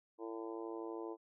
harmonic tone, 112.4 Hz, A2, 37 cents sharp, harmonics 3 / 4 / 5 / 6 / 7 / 8 / 9, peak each -44 / -46 / -53 / -55 / -56 / -54 / -54 dBFS, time 0.18-1.17 s, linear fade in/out 50 ms, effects none

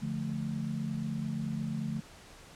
sine chord, D minor, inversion none, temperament equal with one note detuned, 145.9 / 174.61 / 220 Hz, D3 / F3 / A3, -11 / 0 / 0 cents, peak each -36 / -38 / -35 dBFS, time 0.01-2.01 s, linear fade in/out 20 ms, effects pink hiss -53 dBFS RMS until 2.55 s + low-pass 9000 Hz 12 dB/octave

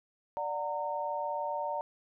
sine chord, D augmented, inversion none, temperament just, 587.3 / 734.2 / 917.7 Hz, D5 / F#5 / A#5, 0 / -14 / -27 cents, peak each -36 / -39 / -34 dBFS, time 0.37-1.81 s, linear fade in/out 0 ms, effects none

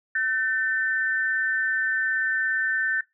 sine tone pair together, 1527 / 1789.6 Hz, G6 / A6, -46 / +29 cents, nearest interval minor third, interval 275 cents, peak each -25 / -24 dBFS, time 0.15-3.01 s, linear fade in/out 5 ms, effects noise-tail reverb RT60 0.2 s tail -22 dB re dry

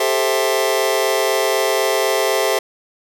sawtooth chord, A minor seventh, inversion third, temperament just, 396 / 440 / 528 / 660 Hz, G4 / A4 / C5 / E5, +18 / 0 / +16 / +2 cents, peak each -17 dBFS, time 0-2.59 s, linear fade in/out 5 ms, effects none

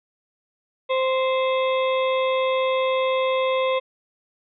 harmonic tone with a mistuned harmonic, 522 Hz, C5, 4 cents flat, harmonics 1 / 2 / 4 / 5 / 6 / 7, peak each -20 / -26 / -32 / -34 / -36 / -37 dBFS, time 0.89-3.8 s, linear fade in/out 20 ms, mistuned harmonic 6, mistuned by +99 cents, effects none

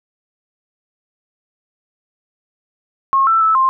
sine tone with pitch steps, 1082 / 1331 / 1310 / 1055 Hz, C#6 / E6 / E6 / C6, -42 / +16 / -11 / +14 cents, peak -10 dBFS, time 3.13-3.69 s, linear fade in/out 0 ms, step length 140 ms, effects none

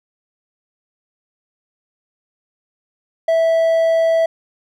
triangle tone, 656 Hz, E5, 9 cents flat, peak -10 dBFS, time 3.28-4.26 s, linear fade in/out 5 ms, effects none

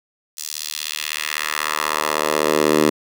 10% pulse tone with high-pass filter sweep, 76.2 Hz, D#2, 36 cents flat, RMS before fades -21 dBFS, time 0.37-2.9 s, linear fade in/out 10 ms, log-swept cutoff 6100 to 290 Hz, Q 1.3, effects none

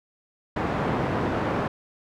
pink band-pass noise, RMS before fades -26 dBFS, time 0.56-1.68 s, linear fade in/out 5 ms, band 110 to 1300 Hz, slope 12 dB/octave, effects none

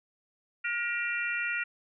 harmonic tone with a mistuned harmonic, 475.1 Hz, A#4, 33 cents sharp, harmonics 3 / 4 / 5 / 6, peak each -33 / -34 / -35 / -36 dBFS, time 0.64-1.64 s, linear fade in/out 10 ms, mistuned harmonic 6, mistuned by -74 cents, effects none

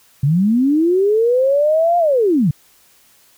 sine linear two-way sweep, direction up then down, 130.81 to 706 to 130.81 Hz, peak -11 dBFS, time 0.23-2.51 s, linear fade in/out 5 ms, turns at 1.98 s, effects white hiss -52 dBFS RMS until 3.37 s

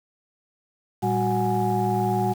sine tone cluster, 115.5 / 196 / 369.2 / 731 / 832 Hz, A#2 / G3 / F#4 / F#5 / G#5, -16 / 0 / -4 / -21 / +3 cents, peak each -26 dBFS, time 1.02-2.34 s, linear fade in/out 20 ms, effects tanh soft clip ceiling -12 dBFS + 7-bit

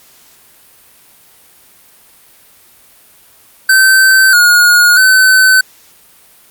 square tone with pitch steps, 1543 / 1439 / 1522 Hz, G6 / F#6 / F#6, -28 / -49 / +48 cents, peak -5 dBFS, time 3.69-5.61 s, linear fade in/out 5 ms, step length 640 ms, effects white hiss -44 dBFS RMS until 6.5 s + Opus 48 kbps

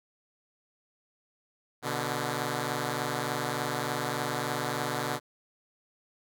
5% pulse tone pair together, 123.47 / 146.83 Hz, B2 / D3, 0 / 0 cents, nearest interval minor third, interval 300 cents, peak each -21 dBFS, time 1.82-5.2 s, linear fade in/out 50 ms, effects none

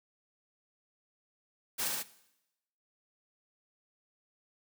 white noise with echo, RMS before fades -33 dBFS, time 1.78-1.89 s, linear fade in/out 20 ms, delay 72 ms, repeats 2, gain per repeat -2 dB, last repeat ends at 2.034 s, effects noise-tail reverb RT60 0.9 s tail -18 dB re dry + high-pass 150 Hz 12 dB/octave

